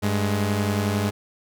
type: tone pair together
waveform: sawtooth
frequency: 99.5 / 210.1 Hz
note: G2 / G#3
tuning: +26 / +20 cents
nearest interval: octave + minor second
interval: 1294 cents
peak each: -19 / -21 dBFS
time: 0.02-1.11 s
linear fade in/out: 20 ms
effects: none